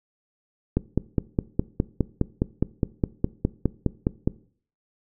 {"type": "click train", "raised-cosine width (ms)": 3, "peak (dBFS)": -7, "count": 18, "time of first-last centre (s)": [0.77, 4.275], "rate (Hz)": 4.85, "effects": ["noise-tail reverb RT60 0.5 s tail -20 dB re dry"]}